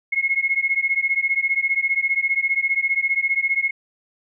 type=beating tone pair; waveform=sine; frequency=2162 / 2177 Hz; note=C#7 / C#7; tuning=-44 / -32 cents; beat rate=15 Hz; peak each=-21 dBFS; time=0.12-3.71 s; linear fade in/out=10 ms; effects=none